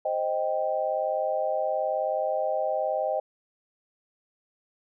sine chord, C minor, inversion none, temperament equal, 523.3 / 622.3 / 784 Hz, C5 / Eb5 / G5, 0 / 0 / 0 cents, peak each -30 / -27 / -30 dBFS, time 0.05-3.2 s, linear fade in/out 5 ms, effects none

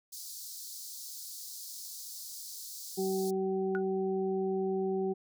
pink high-pass noise, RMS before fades -44 dBFS, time 0.12-3.31 s, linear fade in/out 10 ms, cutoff 4300 Hz, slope 48 dB/octave
harmonic tone, 190.6 Hz, G3, 48 cents flat, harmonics 1 / 2 / 4, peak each -35 / -30 / -41 dBFS, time 2.97-5.14 s, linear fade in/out 20 ms
sine tone with exponential decay, 1460 Hz, F#6, 24 cents flat, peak -30 dBFS, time 3.75-3.83 s, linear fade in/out 0 ms, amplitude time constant 17 ms
effects none

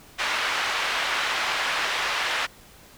pink band-pass noise, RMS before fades -26 dBFS, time 0.18-2.47 s, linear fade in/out 20 ms, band 1100 to 3300 Hz, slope 12 dB/octave, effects pink hiss -50 dBFS RMS until 2.97 s

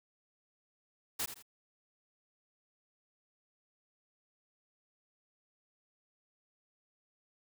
white noise with echo, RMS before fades -35 dBFS, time 1.19-1.26 s, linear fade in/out 10 ms, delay 83 ms, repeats 2, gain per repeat -10 dB, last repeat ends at 1.426 s, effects none

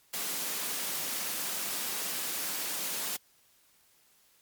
white high-pass noise, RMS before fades -34 dBFS, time 0.13-3.17 s, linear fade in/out 10 ms, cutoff 150 Hz, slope 48 dB/octave, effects white hiss -65 dBFS RMS until 4.41 s + MP3 96 kbps

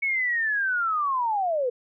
sine linear sweep, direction down, 2227 to 469.7 Hz, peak -22 dBFS, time 0.02-1.7 s, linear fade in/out 10 ms, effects none

